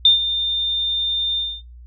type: tone with ADSR envelope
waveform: sine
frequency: 3610 Hz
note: A7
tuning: 44 cents sharp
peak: -7 dBFS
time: 0.05-1.62 s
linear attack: 3 ms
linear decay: 130 ms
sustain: -12 dB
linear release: 250 ms
effects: noise-tail reverb RT60 0.2 s tail -21 dB re dry + added 60 Hz sine -38 dBFS peak until 1.86 s